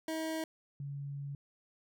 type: tone pair in turn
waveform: 25% pulse / sine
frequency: 319.4 / 141.09 Hz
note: D#4 / C#3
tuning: +45 / +31 cents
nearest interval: octave + major second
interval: 1414 cents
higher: first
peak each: -31 / -38 dBFS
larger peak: first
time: 0.08-0.44 / 0.8-1.35 s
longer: second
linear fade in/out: 2 ms
effects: none